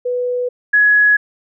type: tone pair in turn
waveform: sine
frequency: 493.9 / 1680.6 Hz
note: B4 / G#6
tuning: 0 / +20 cents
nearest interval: octave + major sixth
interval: 2120 cents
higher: second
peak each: -16 / -8 dBFS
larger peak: second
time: 0.05-0.49 / 0.73-1.17 s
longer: neither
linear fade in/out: 10 ms
effects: none